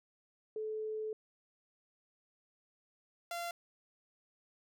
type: tone pair in turn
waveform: sine / sawtooth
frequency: 433.5 / 688.1 Hz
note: A4 / F5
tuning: -26 / -26 cents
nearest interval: minor sixth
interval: 800 cents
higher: second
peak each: -36 / -34 dBFS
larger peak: second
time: 0.56-1.13 / 3.31-3.51 s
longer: first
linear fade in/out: 2 ms
effects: none